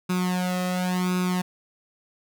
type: tone with flanger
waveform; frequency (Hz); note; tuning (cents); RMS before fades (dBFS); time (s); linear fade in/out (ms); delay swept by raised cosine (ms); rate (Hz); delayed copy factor
sawtooth; 181.7; F#3; -31; -25; 0.09-1.42; 10; 0.79 to 1.58; 0.93; +0.85
effects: none